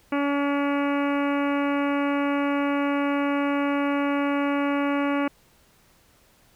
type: harmonic tone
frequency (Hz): 283.8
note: C#4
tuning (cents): +41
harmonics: 1 / 2 / 3 / 4 / 5 / 6 / 7 / 8 / 9 / 10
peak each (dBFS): -23 / -29 / -33 / -32 / -35 / -40 / -40 / -37 / -42 / -44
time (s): 0.12-5.28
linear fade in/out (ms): 5
effects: pink hiss -59 dBFS RMS until 6.55 s

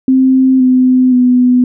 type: tone with pitch steps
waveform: sine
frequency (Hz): 261.6 / 255.3 / 249.2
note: C4 / C4 / B3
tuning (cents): 0 / -42 / +16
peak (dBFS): -5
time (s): 0.08-1.64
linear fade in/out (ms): 2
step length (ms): 520
effects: none

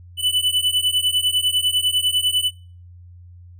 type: beating tone pair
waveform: square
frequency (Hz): 2982 / 2992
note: F#7 / F#7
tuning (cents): +13 / +19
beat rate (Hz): 10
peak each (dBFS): -21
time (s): 0.17-2.51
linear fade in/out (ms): 50
effects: noise-tail reverb RT60 0.4 s tail -23 dB re dry + added 88 Hz sine -40 dBFS peak until 3.59 s

